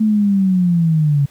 sine linear sweep, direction down, 219.6 to 138.59 Hz, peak -11 dBFS, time 0-1.26 s, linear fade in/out 10 ms, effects pink hiss -50 dBFS RMS until 1.3 s

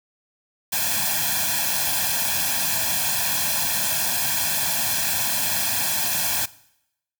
white noise with comb filter, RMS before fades -23 dBFS, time 0.72-6.46 s, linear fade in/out 10 ms, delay 1.2 ms, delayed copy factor +0.9, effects noise-tail reverb RT60 0.8 s tail -20 dB re dry + high-pass 80 Hz 12 dB/octave

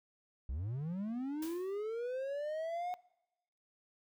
triangle linear sweep, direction up, 57 to 731 Hz, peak -34 dBFS, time 0.49-2.94 s, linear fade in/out 0 ms
white noise with exponential decay, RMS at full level -46 dBFS, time 1.42-1.83 s, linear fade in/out 5 ms, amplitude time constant 87 ms
effects noise-tail reverb RT60 0.9 s tail -22 dB re dry

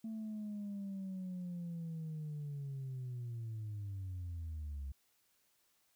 sine linear sweep, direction down, 223.7 to 66.4 Hz, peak -38 dBFS, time 0.04-4.92 s, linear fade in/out 5 ms, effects tanh soft clip ceiling -38 dBFS + white hiss -75 dBFS RMS until 5.95 s

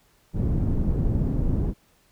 pink low-pass noise, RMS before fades -23 dBFS, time 0.33-1.74 s, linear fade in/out 50 ms, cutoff 240 Hz, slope 12 dB/octave, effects pink hiss -62 dBFS RMS until 2.11 s

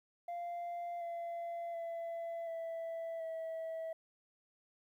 sine tone with pitch steps, 694 / 682.9 / 671.9 / 661.1 / 650.5 Hz, F5 / F5 / E5 / E5 / E5, -11 / -39 / +33 / +5 / -23 cents, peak -36 dBFS, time 0.28-3.93 s, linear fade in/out 5 ms, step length 730 ms, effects tanh soft clip ceiling -38 dBFS + 12-bit

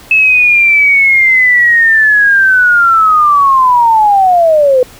sine linear sweep, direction down, 2607 to 493.9 Hz, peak -4 dBFS, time 0.11-4.83 s, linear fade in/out 2 ms, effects pink hiss -36 dBFS RMS until 4.99 s

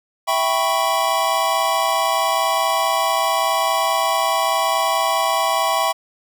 square chord, C# half-diminished seventh, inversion first, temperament equal, 659.3 / 784 / 987.8 / 1108.7 Hz, E5 / G5 / B5 / C#6, 0 / 0 / 0 / 0 cents, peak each -23 dBFS, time 0.27-5.93 s, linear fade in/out 20 ms, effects none

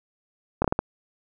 slowing click train, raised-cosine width 1 ms, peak -7 dBFS, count 5, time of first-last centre 0.62-0.79 s, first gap 24 ms, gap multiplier 1.4, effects none

